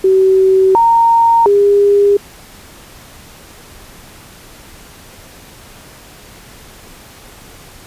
sine tone with pitch steps, 380.4 / 924 / 404.6 Hz, F#4 / A#5 / G#4, +48 / -16 / -45 cents, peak -6 dBFS, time 0.04-2.17 s, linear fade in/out 5 ms, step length 710 ms, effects pink hiss -38 dBFS RMS until 7.86 s + resampled to 32000 Hz

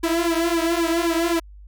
sawtooth tone with flanger, 335.3 Hz, E4, 30 cents sharp, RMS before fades -21 dBFS, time 0.03-1.4 s, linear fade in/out 10 ms, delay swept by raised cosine 1.5 to 5.2 ms, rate 3.8 Hz, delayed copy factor -0.85, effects added 50 Hz sine -40 dBFS peak until 1.67 s

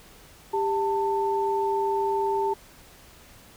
sine tone pair together, 396.4 / 890 Hz, G4 / A5, +19 / +20 cents, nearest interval octave + major second, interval 1401 cents, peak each -25 dBFS, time 0.53-2.54 s, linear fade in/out 10 ms, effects pink hiss -51 dBFS RMS until 3.56 s

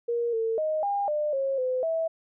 sine tone with pitch steps, 471.9 / 450.3 / 622 / 806 / 600 / 542 / 510 / 652 Hz, A#4 / A4 / D#5 / G5 / D5 / C#5 / C5 / E5, +21 / +40 / -1 / +48 / +37 / -39 / -44 / -19 cents, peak -24 dBFS, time 0.08-2.08 s, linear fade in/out 10 ms, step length 250 ms, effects none

